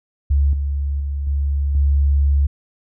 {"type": "tone with level steps", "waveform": "sine", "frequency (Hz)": 70.5, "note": "C#2", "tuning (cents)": 30, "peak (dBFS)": [-12, -18, -20, -16, -12], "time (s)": [0.3, 2.47], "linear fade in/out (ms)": 10, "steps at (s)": [0.53, 1, 1.27, 1.75], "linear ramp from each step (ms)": 2, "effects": []}